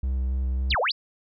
triangle tone with vibrato, 64.6 Hz, C2, 21 cents flat, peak -21 dBFS, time 0.03-0.75 s, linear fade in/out 5 ms, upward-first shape square, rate 3.6 Hz, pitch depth 14 cents each way
sine exponential two-way sweep, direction down then up, 5280 to 452.6 to 5280 Hz, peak -21 dBFS, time 0.7-0.92 s, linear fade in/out 10 ms, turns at 0.8 s
effects none

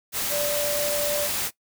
sine tone in noise, 585 Hz, D5, 7 cents flat, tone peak -25 dBFS, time 0.29-1.29 s, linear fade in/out 50 ms, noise white, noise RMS -27 dBFS, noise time 0.12-1.51 s, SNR -1 dB, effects noise-tail reverb RT60 0.1 s tail -18 dB re dry

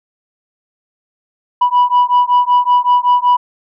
sine beating tone pair, 980 / 985.3 Hz, B5 / B5, -14 / -4 cents, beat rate 5.3 Hz, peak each -10 dBFS, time 1.61-3.37 s, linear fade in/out 10 ms, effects tanh soft clip ceiling -5 dBFS

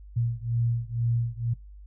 sine beating tone pair, 116.54 / 118.64 Hz, A#2 / A#2, 0 / +31 cents, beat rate 2.1 Hz, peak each -27 / -28 dBFS, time 0.16-1.54 s, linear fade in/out 10 ms, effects noise-tail reverb RT60 0.2 s tail -21 dB re dry + added 50 Hz sine -43 dBFS peak until 1.86 s

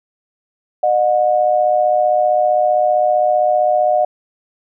sine tone pair together, 609.6 / 725 Hz, D#5 / F#5, -36 / -35 cents, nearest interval minor third, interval 301 cents, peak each -14 dBFS, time 0.83-4.05 s, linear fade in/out 5 ms, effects none

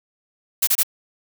blue noise bursts, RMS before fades -17 dBFS, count 3, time 0.62-0.833 s, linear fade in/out 10 ms, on 53 ms, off 27 ms, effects none

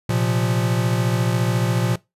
square chord, Bb suspended second, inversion none, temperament equal, 116.54 / 130.81 / 174.61 Hz, Bb2 / C3 / F3, 0 / 0 / 0 cents, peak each -21 / -26 / -24 dBFS, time 0.09-1.96 s, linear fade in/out 5 ms, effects noise-tail reverb RT60 0.2 s tail -20 dB re dry + resampled to 32000 Hz

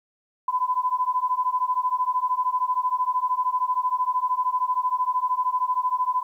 sine beating tone pair, 1000 / 1013 Hz, B5 / B5, +21 / +44 cents, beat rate 13 Hz, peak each -24 dBFS, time 0.48-6.23 s, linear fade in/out 5 ms, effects 10-bit

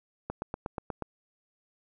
click train, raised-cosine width 1 ms, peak -19 dBFS, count 7, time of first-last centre 0.3-1.023 s, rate 8.3 Hz, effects none

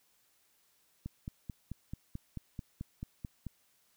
click train, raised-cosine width 5 ms, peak -27 dBFS, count 12, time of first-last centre 1.06-3.467 s, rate 4.57 Hz, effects white hiss -71 dBFS RMS until 3.96 s

